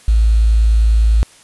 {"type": "tone with quantisation", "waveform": "sine", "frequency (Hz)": 55, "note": "A1", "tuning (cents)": 0, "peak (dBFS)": -8, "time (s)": [0.08, 1.23], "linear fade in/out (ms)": 0, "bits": 6, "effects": ["white hiss -45 dBFS RMS until 1.43 s", "resampled to 24000 Hz"]}